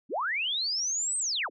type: linear two-way sweep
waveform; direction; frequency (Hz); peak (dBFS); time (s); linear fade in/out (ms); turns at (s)
sine; up then down; 174.61 to 8372 to 174.61; -27; 0.09-1.5; 50; 1.18
effects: none